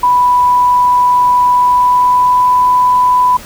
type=tone with pitch glide; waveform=sine; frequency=987.8 to 995.8 Hz; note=B5 to B5; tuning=0 to +14 cents; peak=-6 dBFS; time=0.03-3.37 s; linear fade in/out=5 ms; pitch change=+14 cents; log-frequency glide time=1.57-2.51 s; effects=pink hiss -32 dBFS RMS until 3.45 s